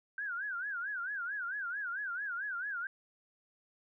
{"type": "tone with vibrato", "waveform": "sine", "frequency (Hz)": 1532, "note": "G6", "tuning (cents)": -40, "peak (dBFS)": -35, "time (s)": [0.18, 2.87], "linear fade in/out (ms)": 2, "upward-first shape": "sine", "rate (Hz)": 4.5, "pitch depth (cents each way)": 180, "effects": []}